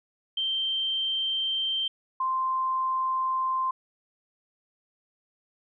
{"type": "tone pair in turn", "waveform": "sine", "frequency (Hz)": [3136, 1044], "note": ["G7", "C6"], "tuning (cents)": [0, -4], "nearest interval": "octave + perfect fifth", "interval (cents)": 1904, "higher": "first", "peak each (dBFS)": [-25, -24], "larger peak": "second", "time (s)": [[0.37, 1.88], [2.2, 3.71]], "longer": "neither", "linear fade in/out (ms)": 5, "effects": []}